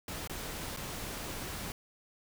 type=noise with dropouts; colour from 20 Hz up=pink; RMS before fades=-40 dBFS; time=0.08-1.72 s; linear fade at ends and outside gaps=2 ms; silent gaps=0.275-0.296 / 0.765-0.771 s; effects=none